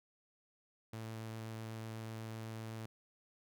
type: tone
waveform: sawtooth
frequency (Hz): 111.5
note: A2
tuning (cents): +23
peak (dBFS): -39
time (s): 0.93-2.86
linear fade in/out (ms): 5
effects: none